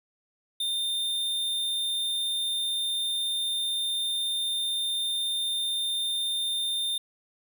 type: tone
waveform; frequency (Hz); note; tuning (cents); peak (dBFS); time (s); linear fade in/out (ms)
square; 3619; A7; +48; -27; 0.6-6.98; 5
effects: none